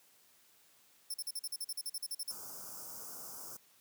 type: tone bursts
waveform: 5% pulse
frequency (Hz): 5350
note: E8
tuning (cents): +25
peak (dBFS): -31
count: 15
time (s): 1.1-2.317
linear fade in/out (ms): 5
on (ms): 41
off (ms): 43
type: band-stop noise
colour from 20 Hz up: white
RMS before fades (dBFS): -47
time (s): 2.3-3.57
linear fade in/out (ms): 5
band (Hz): 1500 to 4900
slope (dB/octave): 96
effects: white hiss -66 dBFS RMS until 3.8 s + high-pass 100 Hz 12 dB/octave